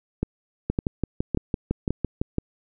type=two click trains; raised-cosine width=3 ms; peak=-10 / -10 dBFS; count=4 / 11; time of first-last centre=0.23-1.906 / 0.7-2.384 s; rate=1.79 / 5.94 Hz; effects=none